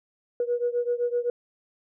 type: beating tone pair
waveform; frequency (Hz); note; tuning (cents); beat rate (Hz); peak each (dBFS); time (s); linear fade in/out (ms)
sine; 480 / 487.8; B4 / B4; -49 / -21; 7.8; -25 / -27; 0.4-1.3; 2
effects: tanh soft clip ceiling -16 dBFS